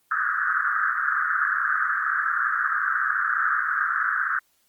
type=band-pass noise; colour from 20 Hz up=white; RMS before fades=-24 dBFS; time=0.11-4.39 s; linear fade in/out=5 ms; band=1200 to 1700 Hz; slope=96 dB/octave; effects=white hiss -66 dBFS RMS until 4.68 s + Opus 24 kbps